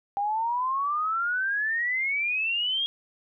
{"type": "exponential sweep", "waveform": "sine", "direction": "up", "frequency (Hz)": [795, 3286], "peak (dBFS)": -24, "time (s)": [0.17, 2.86], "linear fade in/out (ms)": 0, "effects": []}